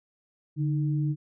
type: tone pair together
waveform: sine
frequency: 146.6 / 310.6 Hz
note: D3 / D#4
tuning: -3 / -3 cents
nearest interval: octave + minor second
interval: 1300 cents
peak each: -24 / -33 dBFS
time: 0.56-1.16 s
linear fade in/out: 50 ms
effects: none